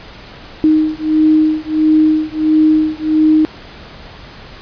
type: beating tone pair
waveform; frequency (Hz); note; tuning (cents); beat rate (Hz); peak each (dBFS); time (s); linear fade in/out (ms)
sine; 310 / 311.5; D#4 / D#4; -6 / +2; 1.5; -12; 0.64-3.45; 0
effects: pink hiss -35 dBFS RMS until 4.61 s + resampled to 11025 Hz